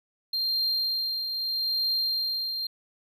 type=tone with tremolo; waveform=triangle; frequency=4186 Hz; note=C8; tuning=in tune; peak=-22 dBFS; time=0.33-2.67 s; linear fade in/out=5 ms; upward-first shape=triangle; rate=0.79 Hz; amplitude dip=50%; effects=none